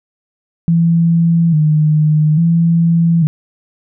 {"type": "tone with vibrato", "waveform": "sine", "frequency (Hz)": 160.1, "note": "D#3", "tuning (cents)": 50, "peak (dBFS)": -8, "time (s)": [0.68, 3.27], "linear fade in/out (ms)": 0, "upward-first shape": "square", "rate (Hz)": 0.59, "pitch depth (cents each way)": 77, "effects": []}